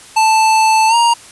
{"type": "tone with pitch glide", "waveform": "square", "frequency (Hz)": [880, 937.7], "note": ["A5", "A#5"], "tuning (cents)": [0, 10], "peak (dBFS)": -9, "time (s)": [0.16, 1.14], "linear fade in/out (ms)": 10, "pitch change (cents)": 110, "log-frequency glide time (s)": [0.88, 0.95], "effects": ["white hiss -38 dBFS RMS until 1.31 s", "resampled to 24000 Hz"]}